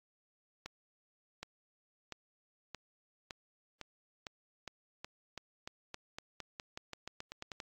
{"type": "accelerating click train", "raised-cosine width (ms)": 0.2, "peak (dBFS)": -25, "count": 23, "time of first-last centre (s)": [0.66, 7.602], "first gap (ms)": 770, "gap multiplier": 0.9, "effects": ["AAC 48 kbps"]}